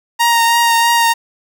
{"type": "tone with vibrato", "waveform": "sawtooth", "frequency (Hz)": 932.3, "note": "A#5", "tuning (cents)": 0, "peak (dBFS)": -6, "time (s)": [0.19, 1.14], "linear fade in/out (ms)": 20, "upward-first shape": "triangle", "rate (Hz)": 3.1, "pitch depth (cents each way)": 20, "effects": ["8-bit"]}